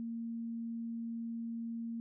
sine tone, 230.5 Hz, A#3, 19 cents flat, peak -37 dBFS, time 0-2 s, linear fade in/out 0 ms, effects none

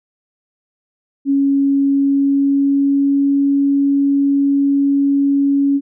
sine tone with pitch glide, 277.2 to 279.5 Hz, C#4 to C#4, 0 to +14 cents, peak -11 dBFS, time 1.25-5.81 s, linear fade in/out 50 ms, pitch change +14 cents, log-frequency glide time 1.88-3.38 s, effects none

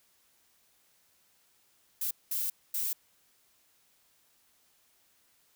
violet noise bursts at uneven times, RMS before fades -32 dBFS, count 3, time 2.01-2.11 / 2.31-2.5 / 2.74-2.93 s, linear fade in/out 5 ms, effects white hiss -68 dBFS RMS until 5.55 s

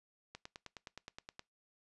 click train, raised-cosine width 0.2 ms, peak -29 dBFS, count 11, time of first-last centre 0.35-1.394 s, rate 9.58 Hz, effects noise-tail reverb RT60 0.2 s tail -23 dB re dry + resampled to 24000 Hz

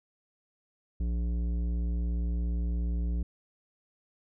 triangle tone with tanh clipping, 58.6 Hz, A#1, 10 cents sharp, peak -29 dBFS, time 1-3.23 s, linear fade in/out 5 ms, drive 16 dB, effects none

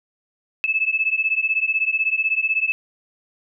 sine beating tone pair, 2603 / 2619 Hz, E7 / E7, -22 / -12 cents, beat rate 16 Hz, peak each -21 / -21 dBFS, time 0.64-2.72 s, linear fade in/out 0 ms, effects none

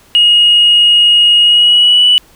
sine tone with pitch glide, 2876 to 2959 Hz, F#7 to F#7, -50 to -1 cents, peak -3 dBFS, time 0.15-2.18 s, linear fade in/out 0 ms, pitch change +49 cents, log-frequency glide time 1.42-2.07 s, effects tanh soft clip ceiling 0 dBFS + pink hiss -45 dBFS RMS until 2.35 s

